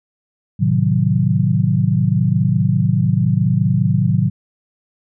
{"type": "chord", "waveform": "sine", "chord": "A diminished seventh", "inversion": "none", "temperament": "equal", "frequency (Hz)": [110, 130.81, 155.56, 185], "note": ["A2", "C3", "Eb3", "Gb3"], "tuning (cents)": [0, 0, 0, 0], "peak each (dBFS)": -18, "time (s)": [0.59, 4.3], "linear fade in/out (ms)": 20, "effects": []}